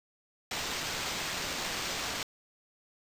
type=noise with sample-and-hold; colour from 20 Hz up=blue; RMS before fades=-35 dBFS; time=0.51-2.23 s; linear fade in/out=2 ms; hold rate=11025 Hz; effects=resampled to 32000 Hz